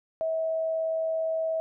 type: tone with amplitude modulation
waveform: sine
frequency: 646 Hz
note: E5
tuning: 35 cents flat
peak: -24 dBFS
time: 0.21-1.6 s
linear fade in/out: 0 ms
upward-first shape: sine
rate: 98.8 Hz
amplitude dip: 25%
effects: none